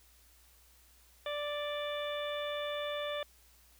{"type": "harmonic tone", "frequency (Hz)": 587.3, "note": "D5", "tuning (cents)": 0, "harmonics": [1, 2, 3, 4, 5, 6], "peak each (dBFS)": [-36, -43, -45, -47, -49, -43], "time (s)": [1.26, 3.23], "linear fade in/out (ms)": 2, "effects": ["added 60 Hz sine -64 dBFS peak until 3.79 s", "white hiss -64 dBFS RMS until 3.79 s"]}